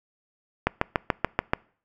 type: click train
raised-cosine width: 0.5 ms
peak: -5 dBFS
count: 7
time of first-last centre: 0.67-1.535 s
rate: 6.94 Hz
effects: noise-tail reverb RT60 0.5 s tail -25 dB re dry